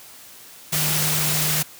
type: tone in noise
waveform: sine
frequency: 152.9 Hz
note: D#3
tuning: 30 cents flat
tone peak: -26 dBFS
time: 0.72-1.63 s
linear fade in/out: 10 ms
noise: white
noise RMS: -22 dBFS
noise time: 0.72-1.63 s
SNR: -7 dB
effects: white hiss -44 dBFS RMS until 1.79 s + high-pass 60 Hz 12 dB/octave